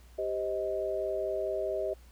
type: chord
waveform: sine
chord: C minor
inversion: second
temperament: just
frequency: 392.4 / 523.3 / 627.9 Hz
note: G4 / C5 / Eb5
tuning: +2 / 0 / +16 cents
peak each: -34 / -37 / -32 dBFS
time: 0.18-1.94 s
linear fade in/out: 10 ms
effects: added 60 Hz sine -52 dBFS peak until 2.11 s + pink hiss -62 dBFS RMS until 2.11 s